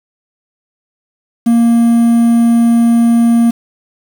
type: tone with quantisation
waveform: triangle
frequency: 233.1 Hz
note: A#3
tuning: in tune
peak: -4 dBFS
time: 1.46-3.51 s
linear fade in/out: 10 ms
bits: 5
effects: none